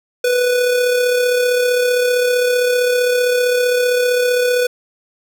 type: tone with amplitude modulation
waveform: square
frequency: 493.9 Hz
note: B4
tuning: in tune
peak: -12 dBFS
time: 0.24-4.67 s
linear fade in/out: 5 ms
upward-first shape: sine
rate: 35.4 Hz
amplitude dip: 35%
effects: none

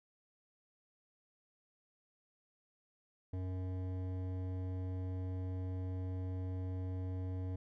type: tone with hard clipping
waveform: triangle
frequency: 92.5 Hz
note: F#2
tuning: in tune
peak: -39 dBFS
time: 3.33-7.56 s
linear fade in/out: 5 ms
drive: 17 dB
effects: none

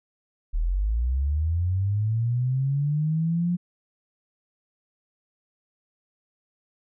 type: linear sweep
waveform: sine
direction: up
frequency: 36.71 to 178.3 Hz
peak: -21 dBFS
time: 0.53-3.57 s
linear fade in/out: 20 ms
effects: none

